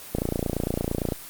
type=click train; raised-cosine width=2 ms; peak=-11 dBFS; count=29; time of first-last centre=0.15-1.122 s; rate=28.8 Hz; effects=white hiss -41 dBFS RMS until 1.29 s + Opus 24 kbps